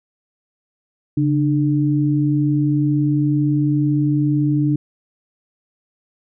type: tone pair together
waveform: sine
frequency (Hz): 141.11 / 299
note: C#3 / D4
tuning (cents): +31 / +31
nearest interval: octave + minor second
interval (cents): 1300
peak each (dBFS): -17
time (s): 1.17-4.76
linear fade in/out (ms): 5
effects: none